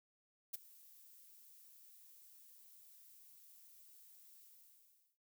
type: noise with ADSR envelope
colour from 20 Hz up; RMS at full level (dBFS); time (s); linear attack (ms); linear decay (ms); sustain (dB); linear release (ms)
violet; -40; 0.53-5.18; 14; 16; -22; 750
effects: noise-tail reverb RT60 0.1 s tail -25 dB re dry